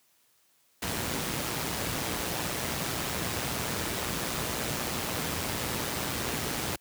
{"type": "noise with amplitude modulation", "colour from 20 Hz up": "pink", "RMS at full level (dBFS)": -29, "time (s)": [0.82, 6.76], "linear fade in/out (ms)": 5, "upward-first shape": "sine", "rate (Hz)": 120, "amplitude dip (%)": 55, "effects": ["white hiss -67 dBFS RMS until 6.8 s", "high-pass 80 Hz 12 dB/octave"]}